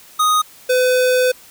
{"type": "tone pair in turn", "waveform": "square", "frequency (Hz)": [1244.5, 505.1], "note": ["D#6", "B4"], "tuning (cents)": [0, 39], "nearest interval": "octave + major third", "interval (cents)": 1561, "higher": "first", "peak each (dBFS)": -13, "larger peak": "neither", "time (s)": [[0.19, 0.42], [0.69, 1.32]], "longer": "second", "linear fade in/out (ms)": 10, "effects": ["white hiss -44 dBFS RMS until 1.5 s"]}